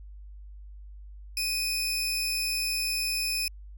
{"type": "tone pair together", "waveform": "sawtooth", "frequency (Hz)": [2489, 5274], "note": ["D#7", "E8"], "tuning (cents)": [0, 0], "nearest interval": "octave + minor second", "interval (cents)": 1300, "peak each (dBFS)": -27, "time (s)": [1.37, 3.48], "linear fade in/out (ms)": 2, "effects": ["added 50 Hz sine -42 dBFS peak until 3.77 s"]}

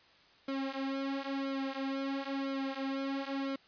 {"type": "tone with flanger", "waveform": "sawtooth", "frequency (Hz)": 271.9, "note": "C#4", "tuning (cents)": -33, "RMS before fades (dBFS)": -36, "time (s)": [0.48, 3.56], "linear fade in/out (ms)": 5, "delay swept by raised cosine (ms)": [1.1, 6.3], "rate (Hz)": 0.99, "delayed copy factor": -0.9, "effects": ["white hiss -62 dBFS RMS until 3.67 s", "resampled to 11025 Hz"]}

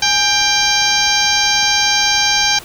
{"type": "harmonic tone with a mistuned harmonic", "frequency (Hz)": 790, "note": "G5", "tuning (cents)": 13, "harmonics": [1, 2, 3, 4, 5, 6, 7, 8], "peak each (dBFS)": [-20, -20, -20, -20, -20, -20, -20, -20], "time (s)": [0.02, 2.59], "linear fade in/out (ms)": 5, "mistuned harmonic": 1, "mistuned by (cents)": 88, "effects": ["pink hiss -35 dBFS RMS until 2.64 s"]}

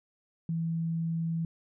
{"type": "tone", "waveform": "sine", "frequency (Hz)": 164.81, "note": "E3", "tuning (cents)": 0, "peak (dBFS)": -28, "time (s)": [0.49, 1.45], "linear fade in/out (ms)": 2, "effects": []}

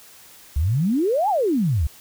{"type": "exponential two-way sweep", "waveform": "sine", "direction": "up then down", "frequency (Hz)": [65.41, 880, 65.41], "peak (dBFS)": -17, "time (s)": [0.56, 1.87], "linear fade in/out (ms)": 5, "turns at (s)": 1.29, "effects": ["white hiss -47 dBFS RMS until 2 s"]}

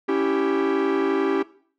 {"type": "chord", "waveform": "45% pulse", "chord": "C# diminished", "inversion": "none", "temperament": "equal with one note detuned", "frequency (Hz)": [278.6, 329.6, 392], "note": ["C#4", "E4", "G4"], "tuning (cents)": [9, 0, 0], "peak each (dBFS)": [-25, -26, -22], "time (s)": [0.08, 1.43], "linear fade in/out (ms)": 10, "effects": ["noise-tail reverb RT60 0.5 s tail -19 dB re dry", "low-pass 2000 Hz 12 dB/octave"]}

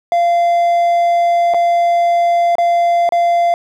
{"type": "tone with dropouts", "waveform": "triangle", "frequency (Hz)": 690, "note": "F5", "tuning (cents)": -21, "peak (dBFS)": -8, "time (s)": [0.12, 3.54], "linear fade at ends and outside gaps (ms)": 1, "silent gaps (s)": [[1.538, 1.544], [2.554, 2.583], [3.091, 3.122]], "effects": []}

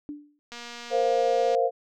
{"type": "tone with exponential decay", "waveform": "sine", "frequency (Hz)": 293.7, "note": "D4", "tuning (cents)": 0, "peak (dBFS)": -30, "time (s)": [0.09, 0.39], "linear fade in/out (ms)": 0, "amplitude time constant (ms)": 65}
{"type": "click train", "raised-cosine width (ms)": 0.2, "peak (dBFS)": -23, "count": 246, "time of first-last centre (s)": [0.52, 1.549], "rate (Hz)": 238}
{"type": "chord", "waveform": "sine", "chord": "Bb suspended second", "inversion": "none", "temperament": "just", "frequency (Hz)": [466.2, 524.4, 699.2], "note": ["Bb4", "C5", "F5"], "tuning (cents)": [0, 4, 2], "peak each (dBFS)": [-25, -24, -25], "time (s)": [0.9, 1.71], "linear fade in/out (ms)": 50}
{"effects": []}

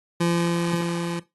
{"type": "tone with level ramp", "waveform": "25% pulse", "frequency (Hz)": 171, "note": "F3", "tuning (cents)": -36, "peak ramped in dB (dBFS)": [-15, -23], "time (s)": [0.2, 1.2], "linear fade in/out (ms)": 10, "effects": ["noise-tail reverb RT60 0.2 s tail -17 dB re dry", "AAC 32 kbps"]}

